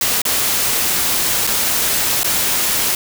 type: noise with dropouts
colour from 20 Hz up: white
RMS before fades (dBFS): -17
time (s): 0.01-2.95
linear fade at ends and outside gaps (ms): 2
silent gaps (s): 0.218-0.252 / 1.469-1.473 / 2.233-2.243
effects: none